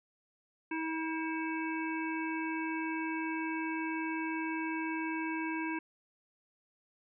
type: harmonic tone with a mistuned harmonic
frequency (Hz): 320.9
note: E4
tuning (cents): -46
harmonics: 1 / 3 / 5 / 7 / 8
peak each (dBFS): -35 / -40 / -42 / -43 / -44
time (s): 0.71-5.79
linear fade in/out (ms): 5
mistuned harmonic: 8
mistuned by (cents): +43
effects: none